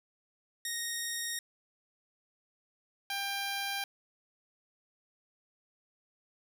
10% pulse tone pair in turn, 1864.7 / 794.7 Hz, A#6 / G5, 0 / +23 cents, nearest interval octave + minor third, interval 1477 cents, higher first, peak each -25 dBFS, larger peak neither, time 0.65-1.39 / 3.1-3.84 s, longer neither, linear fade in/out 2 ms, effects none

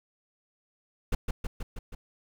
brown noise with echo, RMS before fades -25 dBFS, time 1.12-1.15 s, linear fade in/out 5 ms, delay 160 ms, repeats 5, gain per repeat -3 dB, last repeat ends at 1.95 s, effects none

